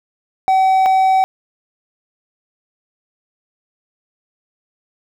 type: tone pair in turn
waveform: triangle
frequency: 761 / 761 Hz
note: F#5 / F#5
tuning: +48 / +48 cents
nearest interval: unison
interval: 0 cents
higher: neither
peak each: -8 dBFS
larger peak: neither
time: 0.48-0.86 / 0.86-1.24 s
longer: neither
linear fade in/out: 0 ms
effects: none